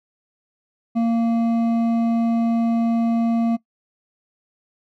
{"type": "tone with hard clipping", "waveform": "triangle", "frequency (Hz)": 230.7, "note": "A#3", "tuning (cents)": -18, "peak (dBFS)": -18, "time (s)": [0.95, 3.57], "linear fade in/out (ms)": 20, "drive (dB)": 11, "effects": ["noise-tail reverb RT60 0.1 s tail -20 dB re dry"]}